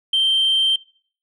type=tone; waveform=sine; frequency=3136 Hz; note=G7; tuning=in tune; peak=-13 dBFS; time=0.13-0.76 s; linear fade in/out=5 ms; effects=noise-tail reverb RT60 0.5 s tail -22 dB re dry + tanh soft clip ceiling -12 dBFS